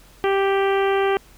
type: harmonic tone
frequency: 392 Hz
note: G4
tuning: in tune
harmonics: 1 / 2 / 3 / 4 / 5 / 6 / 7 / 8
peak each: -18 / -24 / -28 / -30 / -32 / -34 / -35 / -36 dBFS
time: 0.24-1.17 s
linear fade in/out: 0 ms
effects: added 44 Hz sine -51 dBFS peak until 1.37 s + pink hiss -51 dBFS RMS until 1.37 s